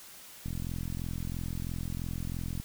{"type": "click train", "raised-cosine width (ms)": 5, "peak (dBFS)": -24, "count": 93, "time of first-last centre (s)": [0.46, 2.6], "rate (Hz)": 43, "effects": ["white hiss -50 dBFS RMS until 2.64 s"]}